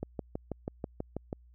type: click train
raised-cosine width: 2 ms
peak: -21 dBFS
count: 9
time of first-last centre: 0.03-1.329 s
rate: 6.16 Hz
effects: added 60 Hz sine -55 dBFS peak until 1.54 s